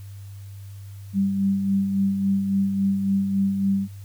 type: tone with tremolo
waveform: sine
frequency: 196 Hz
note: G3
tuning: in tune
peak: -17 dBFS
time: 1.13-3.88 s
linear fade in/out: 50 ms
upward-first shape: sine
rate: 3.6 Hz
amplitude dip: 45%
effects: added 99 Hz sine -36 dBFS peak until 4.04 s + white hiss -55 dBFS RMS until 4.04 s